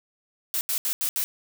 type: noise bursts at uneven times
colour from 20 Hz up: blue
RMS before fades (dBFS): -26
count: 5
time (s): 0.54-0.61 / 0.69-0.78 / 0.85-0.93 / 1.01-1.09 / 1.16-1.24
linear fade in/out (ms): 0
effects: none